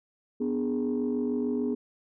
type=chord; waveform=sine; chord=G# diminished; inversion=first; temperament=equal; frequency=246.9 / 293.7 / 415.3 Hz; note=B3 / D4 / G#4; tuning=0 / 0 / 0 cents; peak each=-27 / -32 / -30 dBFS; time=0.4-1.75 s; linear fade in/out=10 ms; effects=tanh soft clip ceiling -20 dBFS